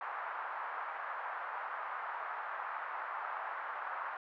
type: band-pass noise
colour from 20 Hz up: pink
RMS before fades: -41 dBFS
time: 0.01-4.17 s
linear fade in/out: 2 ms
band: 860 to 1500 Hz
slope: 24 dB/octave
effects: none